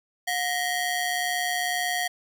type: ring-modulated tone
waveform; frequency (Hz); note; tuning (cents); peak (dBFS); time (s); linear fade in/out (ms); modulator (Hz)
sawtooth; 1298; E6; -27; -18; 0.27-2.08; 10; 578
effects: none